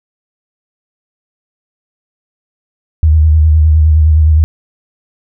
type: tone with vibrato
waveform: sine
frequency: 77.78 Hz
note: D#2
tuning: in tune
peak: -4 dBFS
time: 3.03-4.44 s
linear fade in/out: 0 ms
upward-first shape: square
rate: 9.7 Hz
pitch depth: 37 cents each way
effects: none